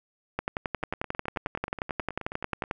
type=two click trains; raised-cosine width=0.5 ms; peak=-21 / -13 dBFS; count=18 / 27; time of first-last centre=0.83-2.639 / 0.39-2.711 s; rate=9.4 / 11.2 Hz; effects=none